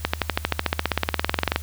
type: accelerating click train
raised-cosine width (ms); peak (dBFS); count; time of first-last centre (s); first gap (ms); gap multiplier
0.3; -3; 26; 0.05-1.56; 85; 0.97
effects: added 77 Hz sine -32 dBFS peak until 1.62 s + white hiss -44 dBFS RMS until 1.62 s